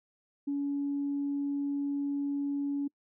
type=tone; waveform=sine; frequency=283 Hz; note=C#4; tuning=36 cents sharp; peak=-28 dBFS; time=0.47-2.88 s; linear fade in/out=10 ms; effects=noise-tail reverb RT60 0.1 s tail -26 dB re dry + tanh soft clip ceiling -24 dBFS